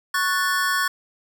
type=chord; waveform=square; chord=F# minor; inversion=second; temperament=equal; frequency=1108.7 / 1480 / 1760 Hz; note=C#6 / F#6 / A6; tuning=0 / 0 / 0 cents; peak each=-25 dBFS; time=0.14-0.88 s; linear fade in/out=5 ms; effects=none